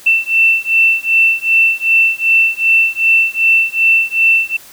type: beating tone pair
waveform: sine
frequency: 2677 / 2679.6 Hz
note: E7 / E7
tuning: +26 / +28 cents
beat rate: 2.6 Hz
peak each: -12 dBFS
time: 0.06-4.57 s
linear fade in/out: 10 ms
effects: white hiss -39 dBFS RMS until 4.72 s